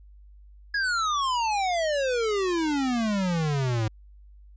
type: exponential sweep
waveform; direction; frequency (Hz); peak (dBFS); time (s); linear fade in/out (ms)
square; down; 1682 to 106.4; -24; 0.74-3.88; 5
effects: added 50 Hz sine -47 dBFS peak until 4.56 s + resampled to 16000 Hz